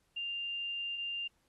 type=tone; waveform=sine; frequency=2794 Hz; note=F7; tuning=in tune; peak=-35 dBFS; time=0.16-1.28 s; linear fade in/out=10 ms; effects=pink hiss -75 dBFS RMS until 1.48 s + AAC 32 kbps